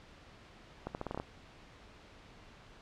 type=accelerating click train; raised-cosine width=1 ms; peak=-23 dBFS; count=8; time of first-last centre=0.87-1.199 s; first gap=79 ms; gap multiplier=0.82; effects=pink hiss -56 dBFS RMS until 2.81 s + low-pass 4000 Hz 12 dB/octave